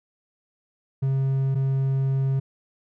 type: tone pair in turn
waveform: triangle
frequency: 134.7 / 134.7 Hz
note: C#3 / C#3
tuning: -49 / -49 cents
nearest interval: unison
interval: 0 cents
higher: neither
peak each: -18 dBFS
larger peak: neither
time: 1.02-1.55 / 1.55-2.4 s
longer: second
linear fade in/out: 10 ms
effects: none